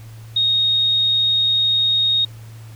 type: tone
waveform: sine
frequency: 3729 Hz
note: A#7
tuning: in tune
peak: -14 dBFS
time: 0.36-2.25 s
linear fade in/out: 5 ms
effects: added 112 Hz sine -35 dBFS peak until 2.75 s + pink hiss -48 dBFS RMS until 2.75 s